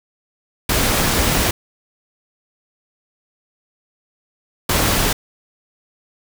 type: noise bursts at uneven times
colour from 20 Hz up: pink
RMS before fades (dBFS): -17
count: 2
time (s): 0.69-1.51 / 4.69-5.13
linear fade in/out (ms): 5
effects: none